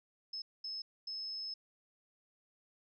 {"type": "tone bursts at uneven times", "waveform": "sine", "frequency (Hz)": 5200, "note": "E8", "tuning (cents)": -24, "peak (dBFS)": -39, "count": 3, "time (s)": [[0.33, 0.42], [0.64, 0.82], [1.07, 1.54]], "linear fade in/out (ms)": 5, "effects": []}